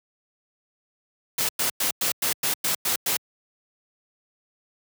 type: noise bursts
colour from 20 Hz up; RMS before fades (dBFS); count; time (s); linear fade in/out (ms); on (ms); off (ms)
white; -24; 9; 1.38-3.17; 5; 110; 100
effects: high-pass 100 Hz 12 dB/octave